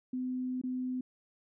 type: tone with dropouts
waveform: sine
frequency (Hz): 254.2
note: C4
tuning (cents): -50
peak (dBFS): -32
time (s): 0.13-1.01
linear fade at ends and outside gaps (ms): 5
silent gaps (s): 0.615-0.636
effects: none